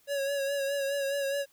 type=tone with vibrato; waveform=square; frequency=557 Hz; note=C#5; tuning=8 cents sharp; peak=-29 dBFS; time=0.07-1.46 s; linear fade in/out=50 ms; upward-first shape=sine; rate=4.8 Hz; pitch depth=36 cents each way; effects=white hiss -65 dBFS RMS until 1.52 s